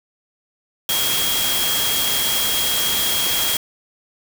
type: tone in noise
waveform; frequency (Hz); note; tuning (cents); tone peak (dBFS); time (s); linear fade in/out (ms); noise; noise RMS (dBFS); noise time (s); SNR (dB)
sine; 3266; G#7; -30; -22; 0.89-3.57; 2; white; -21; 0.89-3.57; -4
effects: none